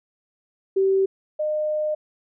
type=tone pair in turn; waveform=sine; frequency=385.8 / 610 Hz; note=G4 / D#5; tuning=-28 / -34 cents; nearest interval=minor sixth; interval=794 cents; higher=second; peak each=-16 / -21 dBFS; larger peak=first; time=0.76-1.06 / 1.39-1.95 s; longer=second; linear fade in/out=10 ms; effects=none